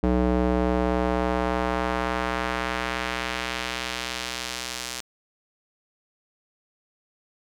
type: tone with band-pass filter sweep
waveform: square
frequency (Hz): 61.74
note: B1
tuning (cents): 0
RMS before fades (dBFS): -26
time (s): 0.03-5.01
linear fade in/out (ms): 5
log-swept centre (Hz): 350 to 6300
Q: 0.83
effects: none